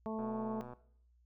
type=harmonic tone; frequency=219.8 Hz; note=A3; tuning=2 cents flat; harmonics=1 / 2 / 3 / 4 / 5; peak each=-39 / -42 / -43 / -46 / -50 dBFS; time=0.06-0.61 s; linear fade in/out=0 ms
type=click train; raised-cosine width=1 ms; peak=-35 dBFS; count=68; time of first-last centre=0.19-0.735 s; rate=123 Hz
effects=noise-tail reverb RT60 0.6 s tail -18 dB re dry + added 60 Hz sine -65 dBFS peak until 1.25 s